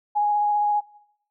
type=tone with vibrato; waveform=sine; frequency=830.6 Hz; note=G#5; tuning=in tune; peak=-18 dBFS; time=0.15-0.81 s; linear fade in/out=20 ms; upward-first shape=sine; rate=15 Hz; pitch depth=10 cents each way; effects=noise-tail reverb RT60 0.8 s tail -22 dB re dry